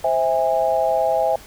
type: chord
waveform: sine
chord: C augmented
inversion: none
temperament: just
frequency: 523.3 / 654.1 / 817.6 Hz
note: C5 / E5 / G#5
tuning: 0 / -14 / -27 cents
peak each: -22 / -19 / -21 dBFS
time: 0.04-1.36 s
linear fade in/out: 5 ms
effects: pink hiss -43 dBFS RMS until 1.46 s